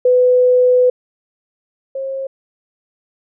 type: tone pair in turn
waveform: sine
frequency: 500 / 537.2 Hz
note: B4 / C5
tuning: +21 / +46 cents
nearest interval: minor second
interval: 125 cents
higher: second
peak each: -8 / -20 dBFS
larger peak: first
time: 0.05-0.9 / 1.95-2.27 s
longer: first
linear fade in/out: 5 ms
effects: none